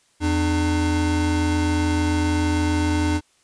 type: tone pair together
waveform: square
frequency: 84.59 / 300.6 Hz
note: E2 / D4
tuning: +45 / +40 cents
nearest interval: octave + minor seventh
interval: 2195 cents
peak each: -22 dBFS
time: 0.2-3.21 s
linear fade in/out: 50 ms
effects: white hiss -61 dBFS RMS until 3.43 s + resampled to 22050 Hz